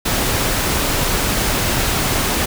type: noise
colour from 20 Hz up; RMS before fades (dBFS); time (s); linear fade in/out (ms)
pink; -18; 0.05-2.46; 10
effects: none